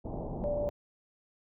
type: low-pass noise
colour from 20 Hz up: pink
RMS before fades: -37 dBFS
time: 0.04-0.7 s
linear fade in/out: 20 ms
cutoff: 850 Hz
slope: 48 dB/octave
type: tone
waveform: sine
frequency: 585 Hz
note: D5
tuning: 7 cents flat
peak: -30 dBFS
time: 0.44-0.69 s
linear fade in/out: 0 ms
effects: none